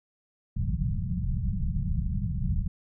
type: low-pass noise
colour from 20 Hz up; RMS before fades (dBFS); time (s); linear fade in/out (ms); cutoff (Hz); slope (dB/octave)
pink; -28; 0.56-2.68; 5; 200; 96
effects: none